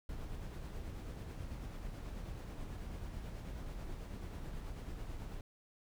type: noise with tremolo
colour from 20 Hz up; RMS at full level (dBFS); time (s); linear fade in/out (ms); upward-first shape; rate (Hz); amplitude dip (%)
brown; -43; 0.09-5.41; 2; sine; 9.2; 30
effects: none